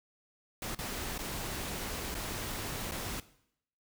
pink noise with dropouts, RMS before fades -38 dBFS, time 0.62-3.2 s, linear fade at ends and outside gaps 2 ms, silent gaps 0.749-0.788 / 1.18-1.189 / 2.144-2.15 / 2.912-2.919 s, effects noise-tail reverb RT60 0.7 s tail -17 dB re dry

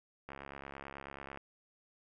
click train, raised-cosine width 0.5 ms, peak -30 dBFS, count 76, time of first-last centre 0.29-1.374 s, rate 69.2 Hz, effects none

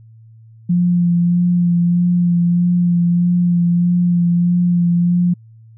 sine tone with vibrato, 174.61 Hz, F3, in tune, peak -11 dBFS, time 0.69-5.34 s, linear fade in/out 10 ms, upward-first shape sine, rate 1.6 Hz, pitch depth 19 cents each way, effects added 112 Hz sine -40 dBFS peak until 5.77 s

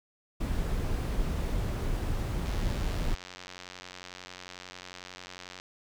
brown noise, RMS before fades -30 dBFS, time 0.4-3.15 s, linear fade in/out 10 ms
click train, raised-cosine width 0.2 ms, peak -25 dBFS, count 287, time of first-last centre 2.46-5.599 s, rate 91.1 Hz
effects none

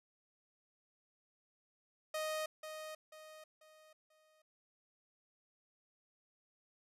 sawtooth tone with echo, 622.3 Hz, D#5, in tune, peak -33 dBFS, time 2.14-2.46 s, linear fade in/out 5 ms, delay 490 ms, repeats 4, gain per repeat -8 dB, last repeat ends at 4.42 s, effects resampled to 32000 Hz

